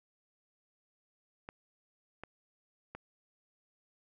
clicks, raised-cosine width 0.5 ms, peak -28 dBFS, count 3, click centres 1.489 / 2.236 / 2.95 s, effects none

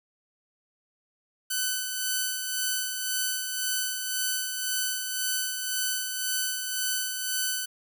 5% pulse tone with tremolo, 1507 Hz, F#6, 31 cents sharp, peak -14 dBFS, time 1.5-7.66 s, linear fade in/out 10 ms, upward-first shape sine, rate 1.9 Hz, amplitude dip 45%, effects none

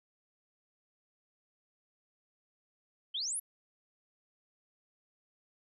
sine exponential sweep, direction up, 2976 to 11800 Hz, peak -33 dBFS, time 3.14-3.4 s, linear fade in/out 10 ms, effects none

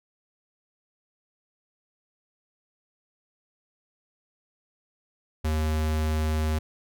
square tone, 77.78 Hz, D#2, in tune, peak -24 dBFS, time 5.44-6.59 s, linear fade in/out 10 ms, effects none

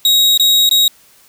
40% pulse tone with dropouts, 3796 Hz, A#7, 31 cents sharp, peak -7 dBFS, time 0.05-0.88 s, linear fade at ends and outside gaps 2 ms, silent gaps 0.376-0.397 / 0.692-0.711 s, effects white hiss -48 dBFS RMS until 1.28 s

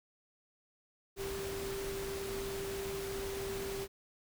sine tone in noise, 392 Hz, G4, in tune, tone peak -38 dBFS, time 1.16-3.88 s, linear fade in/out 50 ms, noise pink, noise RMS -43 dBFS, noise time 1.16-3.88 s, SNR +2 dB, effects none

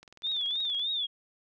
click train, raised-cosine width 0.2 ms, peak -33 dBFS, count 17, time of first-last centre 0.03-0.796 s, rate 20.9 Hz
sine tone with vibrato, 3520 Hz, A7, in tune, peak -28 dBFS, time 0.23-1.07 s, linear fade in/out 20 ms, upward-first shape triangle, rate 3.3 Hz, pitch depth 140 cents each way
effects none

